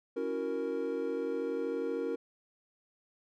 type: chord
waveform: triangle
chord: F# dominant seventh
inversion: second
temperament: equal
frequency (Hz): 277.2 / 329.6 / 370 / 466.2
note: C#4 / E4 / F#4 / A#4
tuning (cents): 0 / 0 / 0 / 0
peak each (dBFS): -37 / -38 / -37 / -32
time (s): 0.16-2.16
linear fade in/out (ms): 10
effects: none